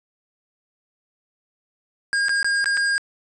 square tone with dropouts, 1619 Hz, G#6, 45 cents flat, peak -19 dBFS, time 2.13-2.98 s, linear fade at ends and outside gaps 0 ms, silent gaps 2.284-2.293 / 2.429-2.445 / 2.643-2.658 / 2.77-2.774 s, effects resampled to 22050 Hz + 8-bit

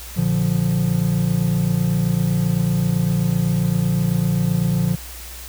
triangle chord, Bb major, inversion none, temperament equal, 116.54 / 146.83 / 174.61 Hz, Bb2 / D3 / F3, 0 / 0 / 0 cents, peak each -21 / -19 / -17 dBFS, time 0.16-4.96 s, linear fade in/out 20 ms, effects added 60 Hz sine -36 dBFS peak until 5.48 s + white hiss -37 dBFS RMS until 5.48 s

